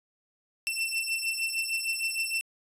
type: beating tone pair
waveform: sawtooth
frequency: 2682 / 2688.5 Hz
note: E7 / E7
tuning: +29 / +33 cents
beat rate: 6.5 Hz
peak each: -28 dBFS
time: 0.67-2.41 s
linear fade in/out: 0 ms
effects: resampled to 32000 Hz